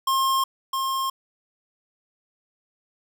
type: tone with echo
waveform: square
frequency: 1068 Hz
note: C6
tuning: 35 cents sharp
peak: -20 dBFS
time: 0.07-0.44 s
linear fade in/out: 5 ms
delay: 660 ms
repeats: 1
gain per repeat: -4 dB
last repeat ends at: 1.1 s
effects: 9-bit